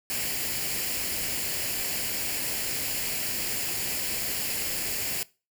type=noise with comb filter; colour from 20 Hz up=white; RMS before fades=-30 dBFS; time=0.1-5.23 s; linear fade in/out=0 ms; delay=0.41 ms; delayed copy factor=+0.55; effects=noise-tail reverb RT60 0.3 s tail -21 dB re dry